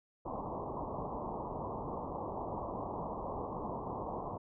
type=low-pass noise; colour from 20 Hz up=white; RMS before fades=-40 dBFS; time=0.25-4.38 s; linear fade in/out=10 ms; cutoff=1100 Hz; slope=96 dB/octave; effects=none